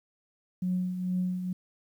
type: tone with tremolo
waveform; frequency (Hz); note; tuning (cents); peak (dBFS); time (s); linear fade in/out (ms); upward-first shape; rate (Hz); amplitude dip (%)
sine; 182.3; F#3; -25; -24; 0.62-1.53; 5; triangle; 2.2; 60
effects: tanh soft clip ceiling -20 dBFS + 10-bit